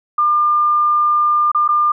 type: tone with dropouts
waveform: sine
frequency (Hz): 1200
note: D6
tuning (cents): +37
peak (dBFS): -11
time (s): 0.18-1.92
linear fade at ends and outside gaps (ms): 5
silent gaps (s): 1.517-1.547 / 1.679-1.688
effects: none